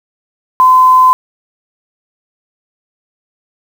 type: tone with quantisation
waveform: sine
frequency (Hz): 1023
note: C6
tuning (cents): -39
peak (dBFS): -3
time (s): 0.6-1.13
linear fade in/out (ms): 0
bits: 5
effects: none